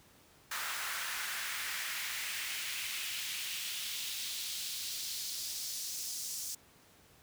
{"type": "noise with high-pass filter sweep", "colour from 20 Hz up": "pink", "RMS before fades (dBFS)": -39, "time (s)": [0.51, 6.55], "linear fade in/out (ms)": 5, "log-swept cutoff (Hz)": [1300, 6200], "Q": 1.7, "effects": ["pink hiss -62 dBFS RMS until 7.22 s", "high-pass 60 Hz 12 dB/octave"]}